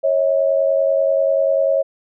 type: tone pair together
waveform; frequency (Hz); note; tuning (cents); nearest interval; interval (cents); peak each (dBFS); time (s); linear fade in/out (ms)
sine; 548.8 / 639; C#5 / D#5; -17 / +46; minor third; 263; -15 / -18; 0.03-1.83; 20
effects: none